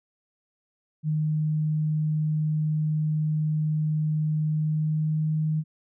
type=tone with pitch glide; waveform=sine; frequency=154 to 155.43 Hz; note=D#3 to D#3; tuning=-17 to -1 cents; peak=-22 dBFS; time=1.03-5.64 s; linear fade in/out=50 ms; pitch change=+16 cents; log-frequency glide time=4.47-5.32 s; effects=none